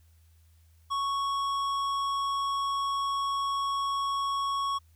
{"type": "tone with tanh clipping", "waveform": "sine", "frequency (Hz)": 1108.7, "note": "C#6", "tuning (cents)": 0, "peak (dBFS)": -29, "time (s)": [0.9, 4.79], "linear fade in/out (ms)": 20, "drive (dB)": 13, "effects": ["added 81 Hz sine -57 dBFS peak until 4.95 s", "white hiss -70 dBFS RMS until 4.95 s"]}